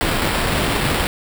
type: noise with sample-and-hold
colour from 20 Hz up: pink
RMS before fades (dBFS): -19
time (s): 0.01-1.07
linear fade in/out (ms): 0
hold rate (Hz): 6300
effects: none